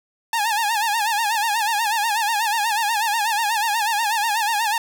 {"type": "tone with vibrato", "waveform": "sawtooth", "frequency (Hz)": 871, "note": "A5", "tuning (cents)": -18, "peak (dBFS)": -15, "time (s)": [0.33, 4.78], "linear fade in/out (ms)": 2, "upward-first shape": "sine", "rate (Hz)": 8.2, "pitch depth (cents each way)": 120, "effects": []}